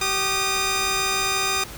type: tone pair together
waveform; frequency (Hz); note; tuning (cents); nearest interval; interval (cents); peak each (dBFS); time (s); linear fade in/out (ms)
10% pulse; 386.2 / 1224.9; G4 / D#6; -26 / -27; octave + minor sixth; 1999; -18 / -14; 0.01-1.64; 5
effects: pink hiss -38 dBFS RMS until 1.77 s